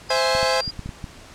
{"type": "linear two-way sweep", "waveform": "sine", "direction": "down then up", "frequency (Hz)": [4978, 4189, 4875], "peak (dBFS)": -26, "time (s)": [0.09, 0.71], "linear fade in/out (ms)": 10, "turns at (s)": 0.24}
{"type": "chord", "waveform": "sawtooth", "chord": "C augmented", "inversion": "none", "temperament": "equal with one note detuned", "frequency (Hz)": [521.7, 659.3, 830.6], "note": ["C5", "E5", "G#5"], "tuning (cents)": [-5, 0, 0], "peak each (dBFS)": [-17, -21, -21], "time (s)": [0.1, 0.61], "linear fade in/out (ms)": 5}
{"type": "clicks", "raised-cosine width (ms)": 5, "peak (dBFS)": -19, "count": 7, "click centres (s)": [0.351, 0.43, 0.678, 0.793, 0.86, 0.892, 1.042]}
{"effects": ["pink hiss -44 dBFS RMS until 1.34 s", "low-pass 8000 Hz 12 dB/octave"]}